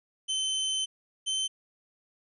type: tone pair in turn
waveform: sawtooth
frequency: 3072 / 3087 Hz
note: G7 / G7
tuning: -36 / -27 cents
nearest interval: unison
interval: 9 cents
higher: second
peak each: -24 dBFS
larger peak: neither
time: 0.28-0.86 / 1.26-1.48 s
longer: first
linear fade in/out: 20 ms
effects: resampled to 24000 Hz